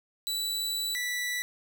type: tone pair in turn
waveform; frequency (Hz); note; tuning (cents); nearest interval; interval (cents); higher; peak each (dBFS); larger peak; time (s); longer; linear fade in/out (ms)
sawtooth; 3951 / 1967; B7 / B6; 0 / -7; octave; 1207; first; -26; neither; 0.27-0.95 / 0.95-1.42; first; 0
effects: none